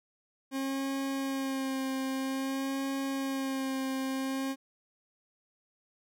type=tone with vibrato; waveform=40% pulse; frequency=268.6 Hz; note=C4; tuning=46 cents sharp; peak=-30 dBFS; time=0.51-4.56 s; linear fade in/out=50 ms; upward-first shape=sine; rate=0.51 Hz; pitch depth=22 cents each way; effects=none